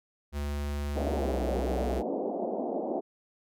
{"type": "tone with pitch glide", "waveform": "square", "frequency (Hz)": [72.3, 63.67], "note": ["D2", "C2"], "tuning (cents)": [-27, -47], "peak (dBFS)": -31, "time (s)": [0.32, 2.03], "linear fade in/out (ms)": 50, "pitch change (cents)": -220, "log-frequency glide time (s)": [1.11, 1.4]}
{"type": "band-pass noise", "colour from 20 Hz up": "white", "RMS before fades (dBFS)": -32, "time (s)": [0.95, 3.01], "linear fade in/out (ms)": 20, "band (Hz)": [210, 730], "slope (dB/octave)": 48}
{"effects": []}